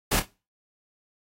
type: noise with echo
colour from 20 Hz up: pink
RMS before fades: -23 dBFS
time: 0.11-0.2 s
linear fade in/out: 10 ms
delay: 27 ms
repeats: 2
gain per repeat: -11 dB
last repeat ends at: 0.254 s
effects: noise-tail reverb RT60 0.3 s tail -21 dB re dry + AAC 48 kbps